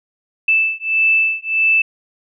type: beating tone pair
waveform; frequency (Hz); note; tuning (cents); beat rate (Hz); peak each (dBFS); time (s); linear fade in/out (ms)
sine; 2637 / 2638.6; E7 / E7; 0 / +1; 1.6; -16; 0.48-1.82; 5
effects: none